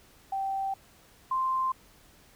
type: tone pair in turn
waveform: sine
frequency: 778 / 1045.4 Hz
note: G5 / C6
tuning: -13 / -2 cents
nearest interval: perfect fourth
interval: 511 cents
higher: second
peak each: -28 / -25 dBFS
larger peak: second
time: 0.32-0.74 / 1.31-1.72 s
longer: first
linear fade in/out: 5 ms
effects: pink hiss -58 dBFS RMS until 2.35 s